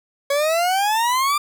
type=exponential sweep; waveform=40% pulse; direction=up; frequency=554.4 to 1197 Hz; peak=-16 dBFS; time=0.3-1.38 s; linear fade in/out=5 ms; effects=none